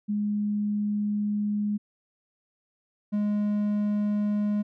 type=tone pair in turn; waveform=sine / triangle; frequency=207.7 / 207.7 Hz; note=G#3 / G#3; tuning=0 / 0 cents; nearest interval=unison; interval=0 cents; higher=neither; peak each=-24 / -21 dBFS; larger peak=second; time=0.08-1.78 / 3.12-4.63 s; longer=first; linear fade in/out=20 ms; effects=none